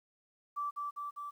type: tone with echo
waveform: sine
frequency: 1163 Hz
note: D6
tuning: 17 cents flat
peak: -33 dBFS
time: 0.56-0.71 s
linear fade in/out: 20 ms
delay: 200 ms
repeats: 3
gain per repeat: -2 dB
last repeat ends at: 1.31 s
effects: 11-bit